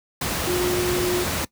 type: tone in noise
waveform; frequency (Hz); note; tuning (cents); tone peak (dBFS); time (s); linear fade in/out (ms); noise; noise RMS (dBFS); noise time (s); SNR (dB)
sine; 357.9; F4; +42; -21; 0.47-1.24; 5; pink; -25; 0.21-1.45; +1
effects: noise-tail reverb RT60 0.1 s tail -20 dB re dry + high-pass 60 Hz 12 dB/octave